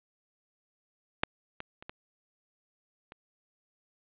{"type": "clicks", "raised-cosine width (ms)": 0.3, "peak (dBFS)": [-8, -21, -28, -23, -29], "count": 5, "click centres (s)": [1.235, 1.604, 1.825, 1.895, 3.121], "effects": ["resampled to 8000 Hz", "8-bit"]}